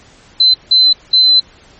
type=tone bursts at uneven times; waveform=sine; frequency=4052 Hz; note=B7; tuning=44 cents sharp; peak=-5 dBFS; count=3; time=0.4-0.54 / 0.71-0.93 / 1.13-1.4 s; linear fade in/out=5 ms; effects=pink hiss -44 dBFS RMS until 1.79 s + MP3 32 kbps